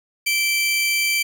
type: tone pair together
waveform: sawtooth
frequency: 2331 / 3120 Hz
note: D7 / G7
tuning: -14 / -9 cents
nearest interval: perfect fourth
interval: 505 cents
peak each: -15 / -25 dBFS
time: 0.26-1.23 s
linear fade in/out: 10 ms
effects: none